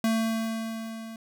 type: tone with level ramp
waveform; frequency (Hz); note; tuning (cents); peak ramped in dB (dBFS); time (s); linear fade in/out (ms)
square; 224.4; A3; +34; -22 to -39; 0.04-1.16; 2
effects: none